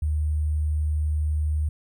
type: tone with sample-and-hold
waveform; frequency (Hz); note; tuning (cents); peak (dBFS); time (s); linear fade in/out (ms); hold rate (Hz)
sine; 76; D#2; -40; -21; 0.02-1.69; 5; 8820
effects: none